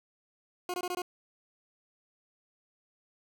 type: tone bursts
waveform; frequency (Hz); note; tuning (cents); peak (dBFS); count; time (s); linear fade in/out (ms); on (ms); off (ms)
20% pulse; 359; F4; +48; -27; 5; 0.69-1.019; 2; 49; 21
effects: none